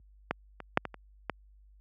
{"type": "clicks", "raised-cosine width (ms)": 0.5, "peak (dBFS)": [-13, -25, -6, -19, -28, -15], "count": 6, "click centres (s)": [0.31, 0.603, 0.774, 0.853, 0.943, 1.297], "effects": ["added 50 Hz sine -43 dBFS peak until 1.8 s", "high-pass 100 Hz 12 dB/octave"]}